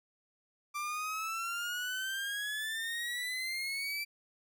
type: exponential sweep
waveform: 30% pulse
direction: up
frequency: 1174.7 to 2341 Hz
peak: -32 dBFS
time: 0.74-4.05 s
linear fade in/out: 20 ms
effects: none